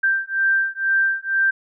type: beating tone pair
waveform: sine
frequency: 1572 / 1574.1 Hz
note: G6 / G6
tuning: +4 / +7 cents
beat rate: 2.1 Hz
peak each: -20 dBFS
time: 0.03-1.51 s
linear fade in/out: 10 ms
effects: none